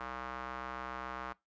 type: tone with band-pass filter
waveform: square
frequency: 63.6 Hz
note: C2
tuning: 48 cents flat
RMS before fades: -42 dBFS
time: 0-1.33 s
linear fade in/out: 5 ms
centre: 1200 Hz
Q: 2.2
effects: noise-tail reverb RT60 0.2 s tail -21 dB re dry + resampled to 16000 Hz